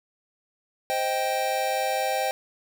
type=chord; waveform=square; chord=C minor; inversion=none; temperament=just; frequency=523.3 / 627.9 / 784.9 Hz; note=C5 / Eb5 / G5; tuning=0 / +16 / +2 cents; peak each=-30 / -31 / -27 dBFS; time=0.9-2.31 s; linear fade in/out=0 ms; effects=none

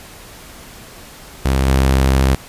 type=tone with level steps; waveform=sawtooth; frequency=66.4 Hz; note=C2; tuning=26 cents sharp; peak=-9 / -7 dBFS; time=1.45-2.35 s; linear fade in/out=5 ms; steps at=1.67 s; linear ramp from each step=2 ms; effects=pink hiss -38 dBFS RMS until 2.48 s + resampled to 32000 Hz

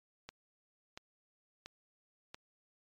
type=click train; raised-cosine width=0.2 ms; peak=-28 dBFS; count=4; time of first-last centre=0.29-2.345 s; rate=1.46 Hz; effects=MP3 96 kbps

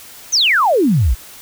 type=exponential sweep; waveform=sine; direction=down; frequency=6600 to 49 Hz; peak=-10 dBFS; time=0.32-1.15 s; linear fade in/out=20 ms; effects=white hiss -38 dBFS RMS until 1.41 s

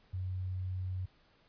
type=tone; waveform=sine; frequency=92.5 Hz; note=F#2; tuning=in tune; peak=-34 dBFS; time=0.13-1.06 s; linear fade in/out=10 ms; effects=pink hiss -67 dBFS RMS until 1.48 s + resampled to 11025 Hz

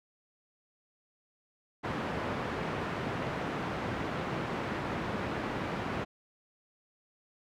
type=band-pass noise; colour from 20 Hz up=pink; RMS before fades=-35 dBFS; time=1.83-6.05 s; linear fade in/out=20 ms; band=110 to 1900 Hz; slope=12 dB/octave; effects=none

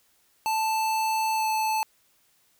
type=tone with pitch glide; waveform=square; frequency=880 to 873.4 Hz; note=A5 to A5; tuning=0 to -13 cents; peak=-24 dBFS; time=0.46-1.83 s; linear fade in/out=0 ms; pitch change=-13 cents; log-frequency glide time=1.36-1.45 s; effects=white hiss -65 dBFS RMS until 2.59 s

